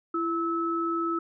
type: tone pair together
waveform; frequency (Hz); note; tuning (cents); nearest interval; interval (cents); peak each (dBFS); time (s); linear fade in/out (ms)
sine; 334.9 / 1300; E4 / E6; +27 / -24; octave + major seventh; 2349; -28; 0.14-1.19; 5
effects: none